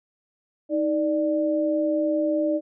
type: tone pair together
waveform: sine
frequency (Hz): 313.9 / 591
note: D#4 / D5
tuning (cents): +15 / +11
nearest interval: major seventh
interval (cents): 1096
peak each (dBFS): -23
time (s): 0.69-2.61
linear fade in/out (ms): 50
effects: none